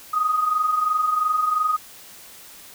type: tone pair together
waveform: sine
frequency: 1227 / 1249.9 Hz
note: D#6 / D#6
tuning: -25 / +7 cents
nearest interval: unison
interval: 32 cents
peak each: -26 / -19 dBFS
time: 0.13-1.77 s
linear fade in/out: 10 ms
effects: white hiss -44 dBFS RMS until 2.74 s